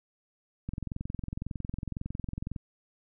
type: click train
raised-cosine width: 5 ms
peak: -22 dBFS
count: 42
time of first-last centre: 0.69-2.562 s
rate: 21.9 Hz
effects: none